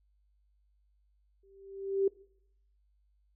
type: tone with exponential growth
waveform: sine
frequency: 391.1 Hz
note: G4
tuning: 4 cents flat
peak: -22 dBFS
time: 1.43-2.08 s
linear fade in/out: 5 ms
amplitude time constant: 140 ms
effects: noise-tail reverb RT60 0.7 s tail -22 dB re dry + added 50 Hz sine -67 dBFS peak until 3.35 s